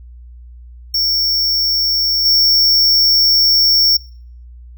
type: tone with level steps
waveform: square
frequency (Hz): 5470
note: F8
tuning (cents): -37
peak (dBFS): -14 / -10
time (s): 0.94-3.97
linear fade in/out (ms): 5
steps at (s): 2.25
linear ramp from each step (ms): 10
effects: noise-tail reverb RT60 0.5 s tail -21 dB re dry + added 60 Hz sine -34 dBFS peak until 4.77 s